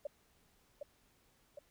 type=tone with echo; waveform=sine; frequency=579 Hz; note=D5; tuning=25 cents flat; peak=-36 dBFS; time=0.05-0.07 s; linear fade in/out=5 ms; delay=760 ms; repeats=2; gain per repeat=-4 dB; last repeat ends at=1.59 s; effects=pink hiss -71 dBFS RMS until 1.7 s